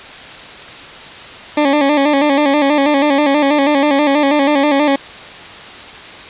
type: tone with vibrato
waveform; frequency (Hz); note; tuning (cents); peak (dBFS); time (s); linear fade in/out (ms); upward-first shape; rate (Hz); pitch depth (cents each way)
20% pulse; 286.8; D4; -41; -5; 1.57-4.96; 5; square; 6.2; 67
effects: white hiss -32 dBFS RMS until 6.29 s + resampled to 8000 Hz